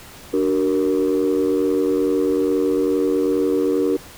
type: chord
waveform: sine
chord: D augmented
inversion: none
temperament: equal with one note detuned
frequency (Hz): 293.7 / 376 / 466.2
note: D4 / F#4 / A#4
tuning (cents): 0 / +28 / 0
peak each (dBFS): -19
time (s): 0.33-3.97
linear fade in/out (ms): 10
effects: tanh soft clip ceiling -11 dBFS + pink hiss -41 dBFS RMS until 4.17 s